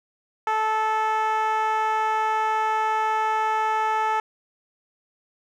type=tone with band-pass filter; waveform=10% pulse; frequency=436.4 Hz; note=A4; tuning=14 cents flat; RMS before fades=-23 dBFS; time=0.47-4.2 s; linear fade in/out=2 ms; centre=940 Hz; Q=2.2; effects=none